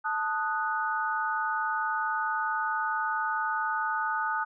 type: chord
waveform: sine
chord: D# diminished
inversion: second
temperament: equal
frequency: 880 / 1244.5 / 1480 Hz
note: A5 / D#6 / F#6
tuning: 0 / 0 / 0 cents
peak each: -31 dBFS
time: 0.04-4.45 s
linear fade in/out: 20 ms
effects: none